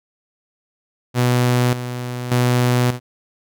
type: tone with tremolo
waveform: sawtooth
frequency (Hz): 123.47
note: B2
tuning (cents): 0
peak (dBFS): -10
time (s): 1.14-3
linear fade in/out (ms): 50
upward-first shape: square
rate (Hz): 0.85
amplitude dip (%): 70
effects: none